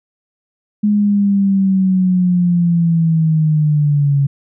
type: linear sweep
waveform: sine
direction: down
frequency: 209.6 to 138.59 Hz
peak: -10 dBFS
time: 0.83-4.27 s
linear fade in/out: 10 ms
effects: none